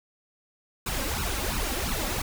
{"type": "noise with flanger", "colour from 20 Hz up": "pink", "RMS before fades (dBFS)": -29, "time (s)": [0.86, 2.22], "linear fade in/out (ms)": 5, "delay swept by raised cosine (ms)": [0.73, 3.73], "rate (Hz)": 2.9, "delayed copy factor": 0.9, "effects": []}